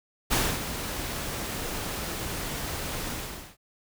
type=noise with ADSR envelope; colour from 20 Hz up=pink; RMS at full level=-23 dBFS; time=0.3-3.57 s; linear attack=23 ms; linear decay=270 ms; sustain=-10 dB; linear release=460 ms; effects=none